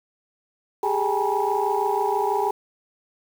sine tone cluster, 395.4 / 421.6 / 793 / 854 / 962 Hz, G4 / G#4 / G5 / G#5 / B5, +15 / +26 / +20 / +48 / -46 cents, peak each -26 dBFS, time 0.83-2.51 s, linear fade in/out 5 ms, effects tanh soft clip ceiling -10 dBFS + 7-bit

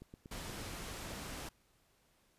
click train, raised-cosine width 3 ms, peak -37 dBFS, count 7, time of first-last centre 0.02-0.736 s, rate 8.38 Hz
pink low-pass noise, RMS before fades -45 dBFS, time 0.31-1.49 s, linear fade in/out 5 ms, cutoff 12000 Hz, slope 12 dB/octave
effects pink hiss -72 dBFS RMS until 2.38 s + resampled to 32000 Hz

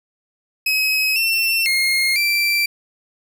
30% pulse tone with pitch steps, 2552 / 2697 / 2141 / 2347 Hz, D#7 / E7 / C7 / D7, +43 / +39 / +39 / -2 cents, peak -13 dBFS, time 0.66-2.66 s, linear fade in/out 5 ms, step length 500 ms, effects none

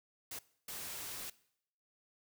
white noise bursts at uneven times, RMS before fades -44 dBFS, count 2, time 0.31-0.39 / 0.68-1.3 s, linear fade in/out 5 ms, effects noise-tail reverb RT60 0.7 s tail -20 dB re dry

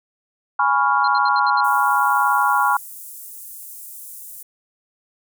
sine chord, C# dominant seventh, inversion second, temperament equal, 830.6 / 987.8 / 1108.7 / 1396.9 Hz, G#5 / B5 / C#6 / E#6, 0 / 0 / 0 / 0 cents, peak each -20 dBFS, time 0.59-2.77 s, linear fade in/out 5 ms
sine tone bursts, 4153 Hz, C8, 14 cents flat, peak -27 dBFS, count 6, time 1.04-1.607 s, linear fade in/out 5 ms, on 37 ms, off 69 ms
pink high-pass noise, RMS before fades -37 dBFS, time 1.64-4.43 s, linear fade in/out 5 ms, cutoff 9100 Hz, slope 24 dB/octave
effects none

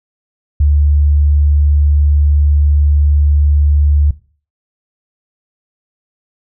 sine tone, 73.1 Hz, D2, 7 cents flat, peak -7 dBFS, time 0.6-4.11 s, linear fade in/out 5 ms, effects noise-tail reverb RT60 0.4 s tail -18 dB re dry

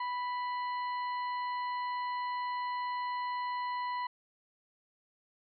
harmonic tone with a mistuned harmonic, 987.8 Hz, B5, in tune, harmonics 1 / 2 / 3 / 4, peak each -33 / -43 / -52 / -51 dBFS, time 0-4.07 s, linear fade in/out 5 ms, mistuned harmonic 4, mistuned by +88 cents, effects none

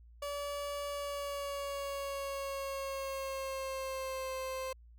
30% pulse tone with pitch glide, 574 to 523.3 Hz, D5 to C5, -40 to 0 cents, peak -34 dBFS, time 0.22-4.73 s, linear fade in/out 5 ms, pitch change -160 cents, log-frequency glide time 0.88-4.34 s, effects added 58 Hz sine -54 dBFS peak until 4.98 s

